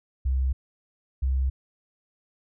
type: tone pair in turn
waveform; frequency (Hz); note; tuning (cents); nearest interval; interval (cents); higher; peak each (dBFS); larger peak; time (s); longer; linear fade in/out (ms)
sine; 65.41 / 65.79; C2 / C2; 0 / +10; unison; 10; second; -21; neither; 0.25-0.53 / 1.22-1.5; neither; 10
effects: none